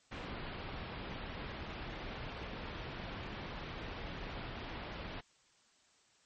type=low-pass noise; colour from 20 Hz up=pink; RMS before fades=-44 dBFS; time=0.11-5.21 s; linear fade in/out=10 ms; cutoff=3700 Hz; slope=24 dB/octave; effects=white hiss -69 dBFS RMS until 6.25 s + MP3 32 kbps